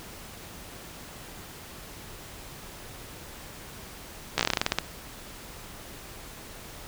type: slowing click train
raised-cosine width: 0.2 ms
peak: -5 dBFS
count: 13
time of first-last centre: 4.38-4.786 s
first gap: 14 ms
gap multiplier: 1.15
effects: pink hiss -44 dBFS RMS until 6.87 s